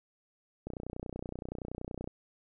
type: click train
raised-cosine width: 2 ms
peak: -25 dBFS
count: 44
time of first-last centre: 0.67-2.075 s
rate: 30.6 Hz
effects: none